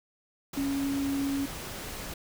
sine tone in noise, 277.2 Hz, C#4, in tune, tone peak -27 dBFS, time 0.57-1.46 s, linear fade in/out 5 ms, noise pink, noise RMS -39 dBFS, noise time 0.53-2.14 s, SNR +9 dB, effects none

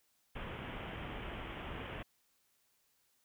pink low-pass noise, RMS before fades -44 dBFS, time 0.35-2.03 s, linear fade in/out 10 ms, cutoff 3300 Hz, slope 96 dB/octave, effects white hiss -75 dBFS RMS until 3.24 s

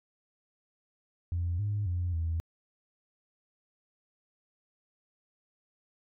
sine tone with pitch steps, 86.6 / 103.4 / 88.3 / 82.2 Hz, F2 / G#2 / F2 / E2, -14 / -7 / +20 / -4 cents, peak -27 dBFS, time 1.32-2.4 s, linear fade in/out 0 ms, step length 270 ms, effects tanh soft clip ceiling -24 dBFS

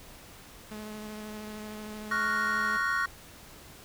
sawtooth tone with vibrato, 213.1 Hz, G#3, 45 cents sharp, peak -35 dBFS, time 0.71-2.77 s, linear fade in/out 5 ms, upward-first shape sine, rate 13 Hz, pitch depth 15 cents each way
triangle chord, Gb major seventh, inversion second, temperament equal, 1108.7 / 1396.9 / 1480 / 1864.7 Hz, Db6 / F6 / Gb6 / Bb6, 0 / 0 / 0 / 0 cents, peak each -30 dBFS, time 2.11-3.06 s, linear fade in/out 5 ms
effects pink hiss -50 dBFS RMS until 3.84 s

